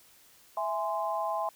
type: chord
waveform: sine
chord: E augmented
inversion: none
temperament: equal with one note detuned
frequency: 659.3 / 830.6 / 1038.7 Hz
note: E5 / G#5 / B#5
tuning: 0 / 0 / -13 cents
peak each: -33 dBFS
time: 0.57-1.49 s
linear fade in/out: 2 ms
effects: white hiss -59 dBFS RMS until 1.55 s